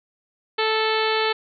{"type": "harmonic tone", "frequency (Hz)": 438.9, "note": "A4", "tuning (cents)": -4, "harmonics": [1, 2, 3, 4, 5, 6, 7, 8, 9, 10], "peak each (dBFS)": [-23, -26, -28, -29, -30, -31, -31, -32, -33, -33], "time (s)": [0.58, 1.33], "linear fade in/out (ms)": 10, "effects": []}